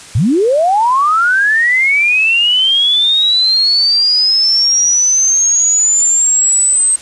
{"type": "linear sweep", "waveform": "sine", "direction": "up", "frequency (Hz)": [87.31, 8320], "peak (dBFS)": -8, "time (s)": [0.15, 6.96], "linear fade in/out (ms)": 5, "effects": ["white hiss -34 dBFS RMS until 7.01 s", "resampled to 22050 Hz"]}